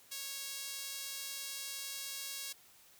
sawtooth tone with high-pass filter, 551 Hz, C#5, 11 cents flat, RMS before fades -43 dBFS, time 0.11-2.53 s, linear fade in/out 10 ms, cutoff 4200 Hz, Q 0.74, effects white hiss -62 dBFS RMS until 2.99 s

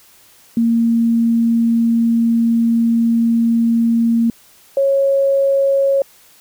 sine tone pair in turn, 231 / 549.4 Hz, A#3 / C#5, -16 / -16 cents, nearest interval octave + minor third, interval 1500 cents, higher second, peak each -11 dBFS, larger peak neither, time 0.57-4.3 / 4.77-6.02 s, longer first, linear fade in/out 2 ms, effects white hiss -48 dBFS RMS until 6.4 s

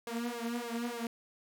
sawtooth tone with flanger, 236.1 Hz, A#3, 22 cents sharp, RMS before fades -37 dBFS, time 0.07-1.07 s, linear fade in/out 2 ms, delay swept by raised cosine 1.8 to 5 ms, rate 3.4 Hz, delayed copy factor +1, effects none

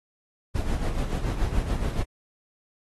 brown noise with tremolo, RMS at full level -24 dBFS, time 0.54-2.04 s, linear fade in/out 20 ms, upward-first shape sine, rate 7 Hz, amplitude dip 55%, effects AAC 32 kbps

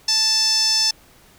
sawtooth tone with band-pass filter, 880 Hz, A5, in tune, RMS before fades -18 dBFS, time 0.08-0.91 s, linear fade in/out 5 ms, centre 5500 Hz, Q 9.9, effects pink hiss -51 dBFS RMS until 1.38 s

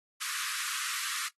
pink high-pass noise, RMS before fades -35 dBFS, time 0.2-1.29 s, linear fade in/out 20 ms, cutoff 1100 Hz, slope 96 dB/octave, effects noise-tail reverb RT60 0.1 s tail -17 dB re dry + AAC 32 kbps

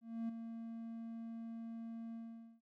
triangle tone with ADSR envelope, 228.4 Hz, A#3, 35 cents flat, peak -34 dBFS, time 0.01-2.61 s, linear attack 280 ms, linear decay 7 ms, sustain -8 dB, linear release 470 ms, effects none

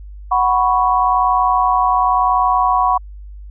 sine chord, F# suspended fourth, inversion none, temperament equal, 740 / 987.8 / 1108.7 Hz, F#5 / B5 / C#6, 0 / 0 / 0 cents, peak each -16 / -16 / -16 dBFS, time 0.31-2.98 s, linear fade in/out 10 ms, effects added 50 Hz sine -31 dBFS peak until 3.5 s

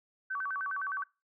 sine tone with vibrato, 1318.5 Hz, E6, in tune, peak -32 dBFS, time 0.3-1.04 s, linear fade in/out 10 ms, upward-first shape square, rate 9.7 Hz, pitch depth 260 cents each way, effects noise-tail reverb RT60 0.3 s tail -24 dB re dry

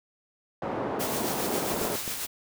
pink band-pass noise, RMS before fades -31 dBFS, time 0.62-1.96 s, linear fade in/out 2 ms, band 240 to 900 Hz, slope 12 dB/octave
white noise with tremolo, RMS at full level -32 dBFS, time 0.99-2.27 s, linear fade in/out 20 ms, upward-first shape sine, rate 7.4 Hz, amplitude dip 35%
clicks, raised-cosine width 2 ms, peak -23 dBFS, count 4, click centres 1.741 / 1.815 / 1.852 / 2.078 s
effects none

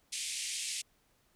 white band-pass noise, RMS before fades -38 dBFS, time 0.12-0.82 s, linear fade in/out 10 ms, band 2100 to 9600 Hz, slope 48 dB/octave, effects pink hiss -71 dBFS RMS until 1.35 s

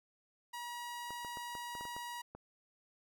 sawtooth tone, 959 Hz, A#5, 49 cents sharp, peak -38 dBFS, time 0.53-2.22 s, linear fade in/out 10 ms
clicks, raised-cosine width 1 ms, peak -34 dBFS, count 9, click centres 1.106 / 1.248 / 1.372 / 1.552 / 1.752 / 1.81 / 1.853 / 1.965 / 2.35 s
effects none

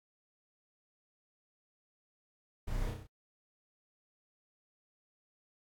brown noise with echo, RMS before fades -38 dBFS, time 2.67-2.91 s, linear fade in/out 10 ms, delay 32 ms, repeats 5, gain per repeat -3 dB, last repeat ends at 3.07 s, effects AAC 64 kbps

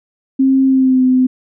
sine tone with pitch glide, 266.5 to 256.1 Hz, C4 to C4, +32 to -37 cents, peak -8 dBFS, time 0.39-1.27 s, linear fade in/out 10 ms, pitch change -69 cents, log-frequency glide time 0.66-1.03 s, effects none

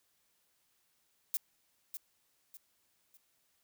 violet noise with echo, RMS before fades -33 dBFS, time 1.34-1.37 s, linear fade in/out 0 ms, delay 600 ms, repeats 3, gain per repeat -9 dB, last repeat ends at 3.17 s, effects white hiss -75 dBFS RMS until 3.63 s

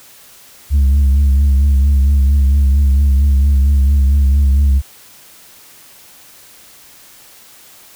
sine tone with vibrato, 69.3 Hz, C#2, in tune, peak -5 dBFS, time 0.7-4.82 s, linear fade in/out 50 ms, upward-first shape triangle, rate 4.4 Hz, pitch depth 67 cents each way, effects tanh soft clip ceiling -7 dBFS + white hiss -42 dBFS RMS until 7.95 s

